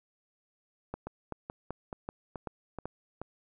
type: two click trains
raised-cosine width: 1 ms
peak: -22 / -24 dBFS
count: 6 / 6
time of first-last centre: 0.94-2.856 / 1.07-3.216 s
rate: 2.61 / 2.33 Hz
effects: none